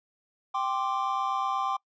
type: chord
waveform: triangle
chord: G suspended fourth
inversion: none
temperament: equal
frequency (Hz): 784 / 1046.5 / 1174.7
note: G5 / C6 / D6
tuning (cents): 0 / 0 / 0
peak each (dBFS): -29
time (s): 0.54-1.77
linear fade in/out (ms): 10
effects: noise-tail reverb RT60 0.1 s tail -24 dB re dry + resampled to 16000 Hz